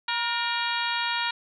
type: harmonic tone with a mistuned harmonic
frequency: 473.4 Hz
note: A#4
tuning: 27 cents sharp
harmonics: 2 / 3 / 4 / 5 / 6 / 7 / 8 / 9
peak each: -30 / -32 / -33 / -34 / -35 / -35 / -36 / -37 dBFS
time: 0.08-1.31 s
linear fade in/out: 5 ms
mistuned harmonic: 4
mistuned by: -51 cents
effects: none